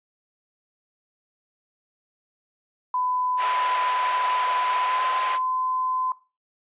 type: tone with pitch glide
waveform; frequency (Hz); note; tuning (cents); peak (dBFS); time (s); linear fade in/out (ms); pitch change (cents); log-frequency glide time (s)
sine; 1003 to 1022.9; B5 to C6; +26 to -39; -22; 2.94-6.12; 2; +35; 4.83-5.06
type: band-pass noise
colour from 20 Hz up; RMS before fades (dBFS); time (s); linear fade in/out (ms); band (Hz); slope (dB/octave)
pink; -31; 3.37-5.39; 50; 650 to 3200; 24
effects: noise-tail reverb RT60 0.3 s tail -19 dB re dry + resampled to 8000 Hz